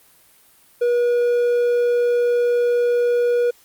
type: tone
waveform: triangle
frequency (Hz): 482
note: B4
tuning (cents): -42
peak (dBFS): -13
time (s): 0.81-3.51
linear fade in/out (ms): 10
effects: white hiss -53 dBFS RMS until 3.64 s + Opus 32 kbps